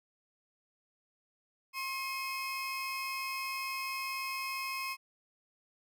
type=tone pair together; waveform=30% pulse; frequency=1070.5 / 2546 Hz; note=C6 / D#7; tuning=+39 / +39 cents; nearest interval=octave + minor third; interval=1500 cents; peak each=-35 / -36 dBFS; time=1.73-4.97 s; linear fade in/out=50 ms; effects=none